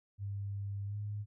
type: tone with pitch glide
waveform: sine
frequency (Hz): 100 to 103.71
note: G2 to G#2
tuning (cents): +35 to -2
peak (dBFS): -36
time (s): 0.18-1.26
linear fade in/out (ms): 50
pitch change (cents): +63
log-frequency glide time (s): 0.86-0.96
effects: none